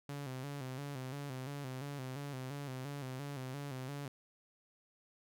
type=tone with vibrato; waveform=sawtooth; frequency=135.9 Hz; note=C#3; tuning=34 cents flat; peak=-37 dBFS; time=0.09-4.08 s; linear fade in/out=2 ms; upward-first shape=square; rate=2.9 Hz; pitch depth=84 cents each way; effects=none